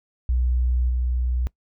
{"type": "tone with level steps", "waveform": "sine", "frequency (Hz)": 61.74, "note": "B1", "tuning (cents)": 0, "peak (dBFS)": [-18, -20], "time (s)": [0.29, 1.47], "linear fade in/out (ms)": 0, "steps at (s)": 0.89, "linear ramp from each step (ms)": 10, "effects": ["noise-tail reverb RT60 0.1 s tail -22 dB re dry"]}